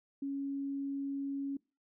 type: tone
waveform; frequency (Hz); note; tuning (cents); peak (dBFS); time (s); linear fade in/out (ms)
sine; 277.2; C#4; 0; -34; 0.22-1.57; 5
effects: noise-tail reverb RT60 0.3 s tail -24 dB re dry